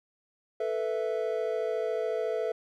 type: chord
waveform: triangle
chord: A suspended second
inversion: none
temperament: equal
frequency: 440 / 493.9 / 659.3 Hz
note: A4 / B4 / E5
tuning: 0 / 0 / 0 cents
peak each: -29 / -31 / -31 dBFS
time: 0.6-2.52 s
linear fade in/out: 5 ms
effects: none